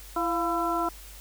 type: harmonic tone with a mistuned harmonic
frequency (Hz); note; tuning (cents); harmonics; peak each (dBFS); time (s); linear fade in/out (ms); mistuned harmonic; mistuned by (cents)
334.9; E4; +27; 1 / 2 / 3 / 4; -30 / -30 / -30 / -30; 0.16-0.89; 5; 2; +65
effects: added 49 Hz sine -45 dBFS peak until 1.2 s + white hiss -48 dBFS RMS until 1.2 s